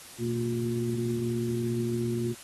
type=tone cluster; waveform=sine; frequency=120.8 / 231.3 / 355.4 Hz; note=B2 / A#3 / F4; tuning=-38 / -13 / +30 cents; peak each=-31 dBFS; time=0.18-2.35 s; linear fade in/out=50 ms; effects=white hiss -47 dBFS RMS until 2.43 s + AAC 32 kbps